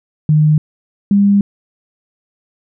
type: tone pair in turn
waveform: sine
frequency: 152.7 / 201 Hz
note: D#3 / G3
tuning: -32 / +44 cents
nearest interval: perfect fourth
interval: 476 cents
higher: second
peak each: -7 dBFS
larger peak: neither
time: 0.29-0.58 / 1.11-1.41 s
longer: second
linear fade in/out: 2 ms
effects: none